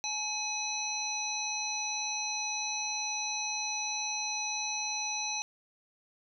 harmonic tone with a mistuned harmonic, 847 Hz, G#5, 34 cents sharp, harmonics 1 / 3 / 5 / 7, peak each -39 / -38 / -38 / -35 dBFS, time 0.04-5.42 s, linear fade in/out 0 ms, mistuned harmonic 5, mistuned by -77 cents, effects none

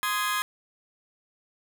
sawtooth chord, Ab major, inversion first, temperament just, 1038.3 / 1245.9 / 1661.2 Hz, C6 / Eb6 / Ab6, -14 / +2 / 0 cents, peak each -26 dBFS, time 0.03-0.42 s, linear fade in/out 0 ms, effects none

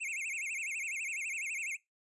square tone with vibrato, 2395 Hz, D7, 33 cents sharp, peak -36 dBFS, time 0-1.77 s, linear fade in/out 20 ms, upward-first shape sine, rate 12 Hz, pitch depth 220 cents each way, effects noise-tail reverb RT60 0.2 s tail -23 dB re dry + resampled to 24000 Hz

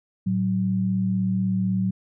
sine tone pair together, 111.6 / 187.69 Hz, A2 / F#3, +25 / +25 cents, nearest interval major sixth, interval 900 cents, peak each -27 / -21 dBFS, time 0.26-1.91 s, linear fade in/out 10 ms, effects none

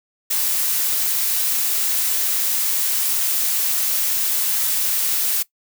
blue noise, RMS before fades -20 dBFS, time 0.3-5.43 s, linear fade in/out 10 ms, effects noise-tail reverb RT60 0.1 s tail -19 dB re dry

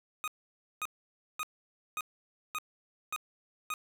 25% pulse tone bursts, 1244.5 Hz, D#6, in tune, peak -29 dBFS, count 7, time 0.24-3.739 s, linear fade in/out 0 ms, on 37 ms, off 540 ms, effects none

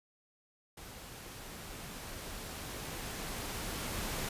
pink noise with level ramp, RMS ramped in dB -49 to -37 dBFS, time 0.77-4.29 s, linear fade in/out 5 ms, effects resampled to 32000 Hz

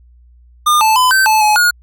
square tone with pitch steps, 1210 / 875 / 1010 / 1547 / 869 / 848 / 1439 Hz, D#6 / A5 / B5 / G6 / A5 / G#5 / F#6, -49 / -10 / +39 / -23 / -22 / +36 / -49 cents, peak -9 dBFS, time 0.66-1.71 s, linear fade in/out 10 ms, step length 150 ms, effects added 60 Hz sine -42 dBFS peak until 1.82 s

